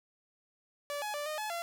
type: tone with pitch steps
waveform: sawtooth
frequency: 578 / 842 / 586 / 613 / 855 / 683 Hz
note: D5 / G#5 / D5 / D#5 / A5 / F5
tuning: -28 / +24 / -4 / -26 / -50 / -39 cents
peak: -31 dBFS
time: 0.9-1.62 s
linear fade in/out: 0 ms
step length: 120 ms
effects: none